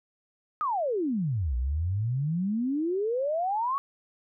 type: exponential two-way sweep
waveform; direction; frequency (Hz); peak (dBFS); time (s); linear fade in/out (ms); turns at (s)
sine; down then up; 1285 to 58.7 to 1138; -25; 0.61-3.78; 0; 1.56
effects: none